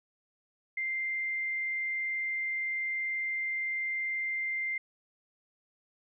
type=tone; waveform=sine; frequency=2093 Hz; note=C7; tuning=in tune; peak=-30 dBFS; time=0.77-4.78 s; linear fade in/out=5 ms; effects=none